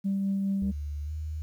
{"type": "tone with tremolo", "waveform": "sine", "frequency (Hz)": 196, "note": "G3", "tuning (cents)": 0, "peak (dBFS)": -23, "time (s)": [0.04, 0.72], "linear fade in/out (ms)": 20, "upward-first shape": "triangle", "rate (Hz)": 4.8, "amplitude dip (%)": 25}
{"type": "tone with pitch glide", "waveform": "sine", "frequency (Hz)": [73.42, 77.47], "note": ["D2", "D#2"], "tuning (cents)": [0, -7], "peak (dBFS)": -31, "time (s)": [0.62, 1.42], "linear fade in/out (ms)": 0, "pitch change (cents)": 93, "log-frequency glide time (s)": [1.05, 1.11]}
{"effects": ["tanh soft clip ceiling -21 dBFS", "10-bit"]}